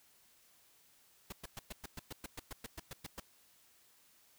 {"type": "noise bursts", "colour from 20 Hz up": "pink", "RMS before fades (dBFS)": -44, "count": 15, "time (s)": [1.3, 3.2], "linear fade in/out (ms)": 5, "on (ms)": 24, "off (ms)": 110, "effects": ["white hiss -67 dBFS RMS until 4.38 s"]}